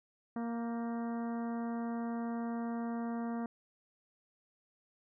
harmonic tone with a mistuned harmonic, 233.1 Hz, A#3, in tune, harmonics 1 / 2 / 3 / 4 / 5 / 6 / 7 / 8, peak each -35 / -46 / -45 / -50 / -51 / -56 / -58 / -59 dBFS, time 0.36-3.46 s, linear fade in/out 2 ms, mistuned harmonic 7, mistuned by -51 cents, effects none

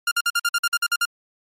sawtooth tone bursts, 1400 Hz, F6, 4 cents sharp, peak -14 dBFS, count 11, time 0.07-1.054 s, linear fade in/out 5 ms, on 44 ms, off 50 ms, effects MP3 64 kbps

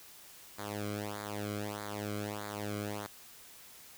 sawtooth tone with flanger, 103.83 Hz, G#2, in tune, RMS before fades -39 dBFS, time 0.58-3.07 s, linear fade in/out 10 ms, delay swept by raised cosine 0.35 to 1.13 ms, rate 1.6 Hz, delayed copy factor -0.95, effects white hiss -54 dBFS RMS until 3.97 s

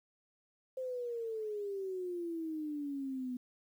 sine exponential sweep, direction down, 523.3 to 246.9 Hz, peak -36 dBFS, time 0.77-3.37 s, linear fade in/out 5 ms, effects 11-bit

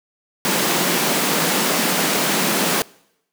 pink high-pass noise, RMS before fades -19 dBFS, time 0.45-2.82 s, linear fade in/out 0 ms, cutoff 160 Hz, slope 48 dB/octave, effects noise-tail reverb RT60 0.8 s tail -24 dB re dry

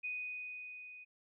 sine tone with level ramp, 2489 Hz, D#7, in tune, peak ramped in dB -36 to -50 dBFS, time 0.03-1.05 s, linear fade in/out 20 ms, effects none

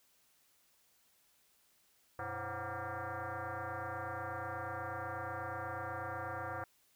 sine tone with frequency modulation, 332.1 Hz, E4, 13 cents sharp, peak -38 dBFS, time 2.19-6.64 s, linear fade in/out 2 ms, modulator 212 Hz, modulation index 6.2, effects white hiss -71 dBFS RMS until 6.95 s

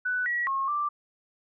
sine tone with pitch steps, 1492 / 1922 / 1083 / 1177 Hz, F#6 / B6 / C#6 / D6, +14 / -48 / -41 / +3 cents, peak -25 dBFS, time 0.05-0.89 s, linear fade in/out 10 ms, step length 210 ms, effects none

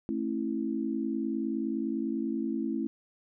sine chord, A major, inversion none, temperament equal with one note detuned, 220 / 270.1 / 329.6 Hz, A3 / C#4 / E4, 0 / -45 / 0 cents, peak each -33 dBFS, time 0.09-2.87 s, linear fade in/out 0 ms, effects none

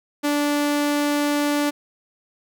sawtooth tone, 291.6 Hz, D4, 12 cents flat, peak -15 dBFS, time 0.23-1.71 s, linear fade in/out 20 ms, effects none

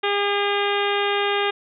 harmonic tone, 405.2 Hz, G#4, 43 cents flat, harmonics 1 / 2 / 3 / 4 / 5 / 6 / 7 / 8 / 9, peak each -23 / -26 / -28 / -29 / -30 / -31 / -31 / -32 / -33 dBFS, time 0.03-1.51 s, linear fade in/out 10 ms, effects none

